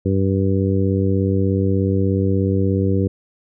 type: harmonic tone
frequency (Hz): 96.7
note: G2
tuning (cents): -23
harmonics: 1 / 2 / 3 / 4 / 5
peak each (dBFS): -18 / -21 / -23 / -24 / -25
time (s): 0.05-3.08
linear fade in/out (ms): 10
effects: none